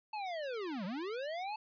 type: linear two-way sweep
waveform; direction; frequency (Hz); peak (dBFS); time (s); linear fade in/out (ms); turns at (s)
square; down then up; 880 to 172.1 to 880; -38; 0.13-1.56; 5; 0.85
effects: resampled to 11025 Hz + 13-bit

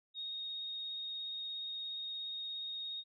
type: tone with vibrato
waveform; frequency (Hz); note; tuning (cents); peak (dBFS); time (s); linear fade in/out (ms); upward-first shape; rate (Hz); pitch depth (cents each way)
sine; 3729; A#7; 0; -39; 0.14-3.04; 50; triangle; 17; 15
effects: none

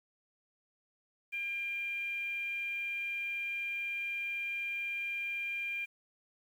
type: tone with frequency modulation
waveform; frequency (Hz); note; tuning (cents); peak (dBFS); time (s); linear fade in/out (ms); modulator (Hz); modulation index
sine; 2392; D7; +31; -34; 1.32-5.86; 20; 767; 0.26
effects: 10-bit

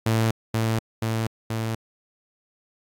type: tone with echo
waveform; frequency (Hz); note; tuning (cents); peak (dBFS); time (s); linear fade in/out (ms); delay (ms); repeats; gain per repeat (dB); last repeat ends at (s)
sawtooth; 112.4; A2; +37; -15; 0.06-0.31; 5; 480; 3; -2; 1.75
effects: AAC 48 kbps

